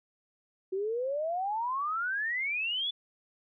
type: exponential sweep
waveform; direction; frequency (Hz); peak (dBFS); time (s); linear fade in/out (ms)
sine; up; 370 to 3506; -29; 0.72-2.91; 10
effects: none